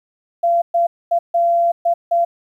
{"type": "tone bursts at uneven times", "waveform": "sine", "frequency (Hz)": 685, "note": "F5", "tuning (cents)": -34, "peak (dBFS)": -12, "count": 6, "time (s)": [[0.43, 0.62], [0.74, 0.87], [1.11, 1.19], [1.34, 1.72], [1.85, 1.94], [2.11, 2.25]], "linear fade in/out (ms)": 10, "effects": ["9-bit"]}